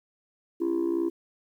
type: tone with amplitude modulation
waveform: sine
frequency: 337 Hz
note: E4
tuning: 38 cents sharp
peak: -18 dBFS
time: 0.6-1.1 s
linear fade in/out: 20 ms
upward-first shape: sine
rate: 62.8 Hz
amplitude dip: 90%
effects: tanh soft clip ceiling -20 dBFS + 10-bit